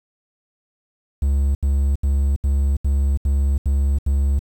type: tone bursts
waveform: triangle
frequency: 69.3 Hz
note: C#2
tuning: in tune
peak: -13 dBFS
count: 8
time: 1.22-4.392 s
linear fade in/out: 5 ms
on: 330 ms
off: 76 ms
effects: 8-bit